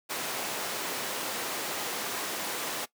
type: high-pass noise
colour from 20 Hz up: pink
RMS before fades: -34 dBFS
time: 0.09-2.86 s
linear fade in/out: 20 ms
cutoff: 360 Hz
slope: 12 dB/octave
effects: noise-tail reverb RT60 0.1 s tail -19 dB re dry